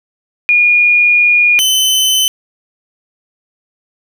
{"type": "tone pair in turn", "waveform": ["sine", "sawtooth"], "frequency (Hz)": [2435, 3045], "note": ["D#7", "F#7"], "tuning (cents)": [-38, 49], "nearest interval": "major third", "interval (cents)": 387, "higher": "second", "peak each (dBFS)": -6, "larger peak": "neither", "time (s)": [[0.49, 1.59], [1.59, 2.28]], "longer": "first", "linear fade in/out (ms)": 0, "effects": []}